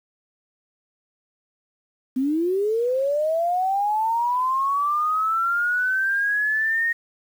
sine linear sweep, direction up, 250 to 1864.7 Hz, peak -19 dBFS, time 2.16-6.93 s, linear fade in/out 10 ms, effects 8-bit

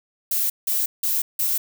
violet noise bursts, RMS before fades -22 dBFS, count 4, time 0.31-1.58 s, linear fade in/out 5 ms, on 190 ms, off 170 ms, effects none

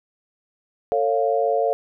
sine chord, A augmented, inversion none, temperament equal with one note detuned, 449 / 554.4 / 698.5 Hz, A4 / C#5 / E#5, +35 / 0 / 0 cents, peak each -22 dBFS, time 0.92-1.73 s, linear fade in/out 0 ms, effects none

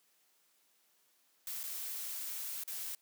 blue noise with dropouts, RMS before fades -41 dBFS, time 1.47-2.95 s, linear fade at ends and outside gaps 2 ms, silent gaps 1.632-1.637 / 2.637-2.677 s, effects white hiss -72 dBFS RMS until 3.01 s + high-pass 200 Hz 12 dB/octave

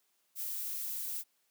violet noise, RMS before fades -38 dBFS, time 0.35-1.24 s, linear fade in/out 50 ms, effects white hiss -75 dBFS RMS until 1.5 s + high-pass 200 Hz 12 dB/octave

